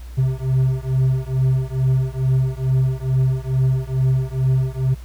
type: beating tone pair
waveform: triangle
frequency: 129.7 / 132 Hz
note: C3 / C3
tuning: -15 / +16 cents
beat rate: 2.3 Hz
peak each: -17 dBFS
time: 0.17-4.95 s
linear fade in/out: 20 ms
effects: added 60 Hz sine -32 dBFS peak until 5.04 s + pink hiss -49 dBFS RMS until 5.04 s